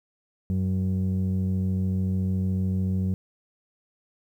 sine tone pair together, 93.7 / 187.4 Hz, F#2 / F#3, +22 / +22 cents, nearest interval octave, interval 1200 cents, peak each -22 / -23 dBFS, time 0.5-3.14 s, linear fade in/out 0 ms, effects tanh soft clip ceiling -20 dBFS + 10-bit

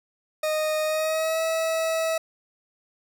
40% pulse tone with pitch glide, 619 to 647.9 Hz, D#5 to E5, -9 to -30 cents, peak -22 dBFS, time 0.43-2.18 s, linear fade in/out 5 ms, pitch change +79 cents, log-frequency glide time 0.85-1.41 s, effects none

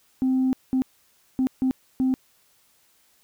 sine tone bursts at uneven times, 260.1 Hz, C4, 10 cents flat, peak -17 dBFS, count 5, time 0.22-0.53 / 0.73-0.82 / 1.39-1.47 / 1.62-1.71 / 2-2.14 s, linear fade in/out 0 ms, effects tanh soft clip ceiling -16 dBFS + white hiss -62 dBFS RMS until 3.23 s

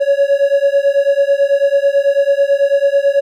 triangle beating tone pair, 555 / 564.1 Hz, C#5 / C#5, +2 / +30 cents, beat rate 9.1 Hz, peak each -11 dBFS, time 0-3.21 s, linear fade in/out 20 ms, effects none

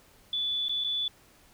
sine tone with dropouts, 3464 Hz, A7, 28 cents flat, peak -27 dBFS, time 0.33-1.08 s, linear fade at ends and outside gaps 2 ms, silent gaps 0.684-0.694 / 0.839-0.845 s, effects pink hiss -59 dBFS RMS until 1.53 s

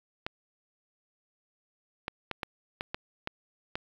clicks, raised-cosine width 0.3 ms, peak -16 dBFS, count 8, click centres 0.265 / 2.081 / 2.313 / 2.432 / 2.809 / 2.945 / 3.274 / 3.755 s, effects low-pass 5000 Hz 12 dB/octave + 8-bit

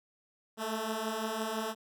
10% pulse beating tone pair, 216 / 221.9 Hz, A3 / A3, -32 / +15 cents, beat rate 5.9 Hz, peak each -30 / -26 dBFS, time 0.57-1.75 s, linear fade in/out 50 ms, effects none

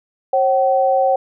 sine tone pair together, 538.8 / 762 Hz, C#5 / G5, -49 / -49 cents, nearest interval tritone, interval 600 cents, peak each -15 dBFS, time 0.33-1.16 s, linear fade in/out 5 ms, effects none

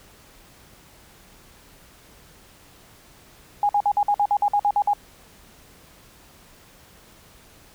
sine tone bursts, 821 Hz, G#5, 20 cents flat, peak -16 dBFS, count 12, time 3.63-4.934 s, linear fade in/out 2 ms, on 61 ms, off 52 ms, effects pink hiss -51 dBFS RMS until 7.74 s

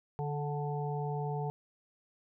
harmonic tone with a mistuned harmonic, 146.83 Hz, D3, in tune, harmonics 1 / 3 / 5 / 6, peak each -34 / -39 / -41 / -42 dBFS, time 0.19-1.5 s, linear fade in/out 0 ms, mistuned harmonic 3, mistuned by -20 cents, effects none

